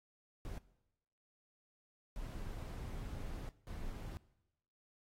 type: noise bursts at uneven times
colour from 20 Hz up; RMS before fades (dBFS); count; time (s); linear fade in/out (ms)
brown; -44; 3; 0.45-0.58 / 2.16-3.49 / 3.67-4.17; 0
effects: noise-tail reverb RT60 0.9 s tail -19 dB re dry + AAC 48 kbps